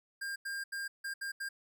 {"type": "tone bursts at uneven times", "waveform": "square", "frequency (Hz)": 1604, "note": "G6", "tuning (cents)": 39, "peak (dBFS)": -37, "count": 6, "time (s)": [[0.21, 0.36], [0.45, 0.64], [0.72, 0.88], [1.04, 1.14], [1.21, 1.32], [1.4, 1.49]], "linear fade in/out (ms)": 10, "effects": []}